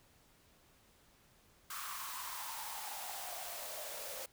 white noise with high-pass filter sweep, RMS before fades -44 dBFS, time 1.7-4.26 s, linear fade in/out 5 ms, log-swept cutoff 1200 to 520 Hz, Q 6.2, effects pink hiss -67 dBFS RMS until 4.32 s

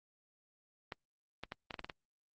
clicks, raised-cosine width 0.3 ms, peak -25 dBFS, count 8, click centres 0.922 / 1.436 / 1.521 / 1.708 / 1.742 / 1.793 / 1.845 / 1.898 s, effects Opus 24 kbps

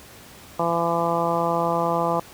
harmonic tone, 168.9 Hz, E3, 42 cents sharp, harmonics 1 / 2 / 3 / 4 / 5 / 6 / 7, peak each -29 / -30 / -26 / -26 / -27 / -27 / -29 dBFS, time 0.59-2.2 s, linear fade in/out 5 ms, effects pink hiss -45 dBFS RMS until 2.33 s + high-pass 60 Hz 12 dB/octave

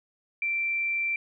sine tone, 2349 Hz, D7, in tune, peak -25 dBFS, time 0.42-1.16 s, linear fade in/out 2 ms, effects none

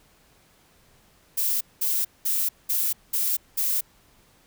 violet noise bursts, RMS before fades -24 dBFS, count 6, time 1.37-3.81 s, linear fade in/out 10 ms, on 240 ms, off 200 ms, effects pink hiss -59 dBFS RMS until 4.46 s

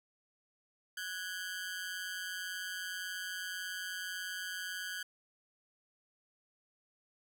sawtooth ring-modulated tone, 1564 Hz, G6, 4 cents flat, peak -32 dBFS, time 0.97-5.03 s, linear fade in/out 5 ms, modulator 90.9 Hz, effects none

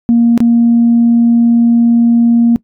sine tone with dropouts, 234.4 Hz, A#3, 10 cents sharp, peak -4 dBFS, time 0.09-2.56 s, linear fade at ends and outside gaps 0 ms, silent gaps 0.377-0.404 s, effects noise-tail reverb RT60 0.1 s tail -21 dB re dry + tanh soft clip ceiling -1 dBFS

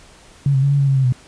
sine tone with pitch steps, 140.2 / 133.5 / 140 / 141.7 / 138.9 / 136 / 133.1 / 125.6 Hz, C#3 / C3 / C#3 / C#3 / C#3 / C#3 / C3 / B2, +20 / +35 / +18 / +38 / +4 / -33 / +30 / +30 cents, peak -12 dBFS, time 0.46-1.124 s, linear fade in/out 2 ms, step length 83 ms, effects pink hiss -46 dBFS RMS until 1.27 s + resampled to 22050 Hz

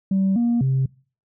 sine tone with pitch steps, 192.5 / 236.6 / 132.9 Hz, G3 / A#3 / C3, -31 / +26 / +27 cents, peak -15 dBFS, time 0.11-0.86 s, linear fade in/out 5 ms, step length 250 ms, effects noise-tail reverb RT60 0.4 s tail -24 dB re dry + tanh soft clip ceiling -14 dBFS

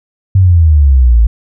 sine exponential sweep, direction down, 98 to 53.7 Hz, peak -3 dBFS, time 0.35-1.27 s, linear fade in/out 5 ms, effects none

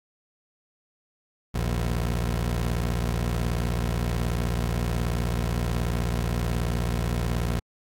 20% pulse tone pair together, 58.71 / 80 Hz, A#1 / D#2, +13 / +49 cents, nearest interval perfect fourth, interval 536 cents, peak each -20 / -26 dBFS, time 1.54-7.6 s, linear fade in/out 10 ms, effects AAC 64 kbps

